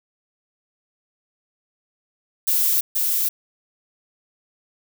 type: noise with echo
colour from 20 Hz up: violet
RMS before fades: -19 dBFS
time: 2.47-2.81 s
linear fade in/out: 10 ms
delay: 480 ms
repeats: 1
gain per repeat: -2 dB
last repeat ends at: 3.29 s
effects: none